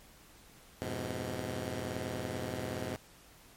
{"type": "chord", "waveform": "10% pulse", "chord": "F diminished", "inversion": "none", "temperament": "just", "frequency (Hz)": [87.31, 104.77, 125.72], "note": ["F2", "Ab2", "Cb3"], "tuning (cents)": [0, 16, 31], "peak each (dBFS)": [-33, -33, -31], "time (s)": [0.82, 2.96], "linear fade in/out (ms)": 0, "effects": ["pink hiss -58 dBFS RMS until 3.56 s", "MP3 64 kbps"]}